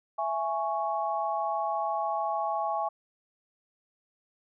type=chord; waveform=sine; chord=C# minor; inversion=first; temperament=just; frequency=665.2 / 831.5 / 1108.7 Hz; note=E5 / G#5 / C#6; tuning=+16 / +2 / 0 cents; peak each=-32 / -30 / -33 dBFS; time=0.18-2.89 s; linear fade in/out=10 ms; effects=none